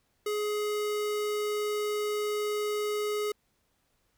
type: tone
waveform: square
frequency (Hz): 419.4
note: G#4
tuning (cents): +17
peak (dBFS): -29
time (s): 0.26-3.32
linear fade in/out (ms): 5
effects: pink hiss -73 dBFS RMS until 4.17 s

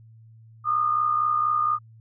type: tone with amplitude modulation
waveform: sine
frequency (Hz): 1220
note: D#6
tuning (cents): -34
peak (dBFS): -17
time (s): 0.64-1.79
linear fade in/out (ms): 50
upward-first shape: sine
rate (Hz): 64.2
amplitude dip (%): 60
effects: added 112 Hz sine -47 dBFS peak until 2 s

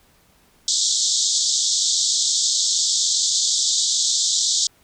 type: band-pass noise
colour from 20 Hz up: white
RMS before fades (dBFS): -20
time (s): 0.68-4.67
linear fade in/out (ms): 2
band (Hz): 3400 to 7800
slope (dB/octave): 96
effects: pink hiss -57 dBFS RMS until 4.83 s

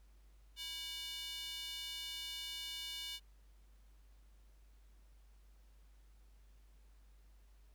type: tone with high-pass filter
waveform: square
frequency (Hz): 325.6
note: E4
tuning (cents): -21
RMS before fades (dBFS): -45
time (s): 0.56-3.2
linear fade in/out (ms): 50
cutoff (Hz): 3200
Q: 3.4
effects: added 50 Hz sine -60 dBFS peak until 7.74 s + pink hiss -75 dBFS RMS until 7.74 s

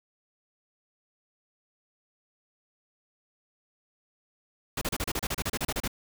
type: noise bursts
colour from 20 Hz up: pink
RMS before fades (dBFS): -30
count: 15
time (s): 4.77-5.878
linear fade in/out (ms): 5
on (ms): 44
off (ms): 32
effects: none

